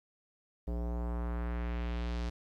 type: tone with low-pass filter sweep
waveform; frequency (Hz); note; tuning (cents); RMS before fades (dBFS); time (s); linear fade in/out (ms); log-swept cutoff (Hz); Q
square; 59.1; A#1; +24; -35; 0.67-2.3; 10; 550 to 5400; 1.3
effects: 11-bit